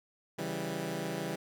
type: chord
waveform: 15% pulse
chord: C# diminished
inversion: none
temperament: equal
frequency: 138.59 / 164.81 / 196 Hz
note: C#3 / E3 / G3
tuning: 0 / 0 / 0 cents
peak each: -35 / -31 / -32 dBFS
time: 0.38-1.36 s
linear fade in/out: 10 ms
effects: none